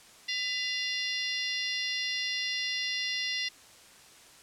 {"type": "harmonic tone with a mistuned harmonic", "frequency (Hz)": 698.5, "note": "F5", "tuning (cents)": 0, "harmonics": [3, 4, 5, 6, 7, 8], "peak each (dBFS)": [-35, -36, -37, -38, -38, -39], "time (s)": [0.28, 3.49], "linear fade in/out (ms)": 10, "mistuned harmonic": 3, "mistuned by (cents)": -77, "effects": ["white hiss -54 dBFS RMS until 4.42 s", "low-pass 9000 Hz 12 dB/octave"]}